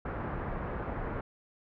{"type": "low-pass noise", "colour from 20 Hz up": "pink", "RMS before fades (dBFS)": -36, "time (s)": [0.05, 1.21], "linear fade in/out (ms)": 5, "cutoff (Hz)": 1600, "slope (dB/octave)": 24, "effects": []}